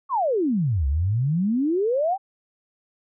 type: exponential two-way sweep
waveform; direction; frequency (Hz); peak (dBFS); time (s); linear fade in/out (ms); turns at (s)
sine; down then up; 1165 to 65.41 to 810; -19; 0.09-2.18; 50; 0.87
effects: none